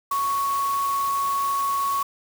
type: tone in noise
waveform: sine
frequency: 1110 Hz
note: C#6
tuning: 2 cents sharp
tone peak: -21 dBFS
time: 0.11-2.03 s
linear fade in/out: 5 ms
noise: white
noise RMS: -36 dBFS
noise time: 0.11-2.03 s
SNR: +12 dB
effects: none